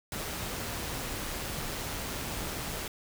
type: noise with amplitude modulation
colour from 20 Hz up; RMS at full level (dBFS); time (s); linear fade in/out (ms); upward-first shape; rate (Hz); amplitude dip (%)
pink; -35; 0.12-2.88; 2; sine; 154; 25
effects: none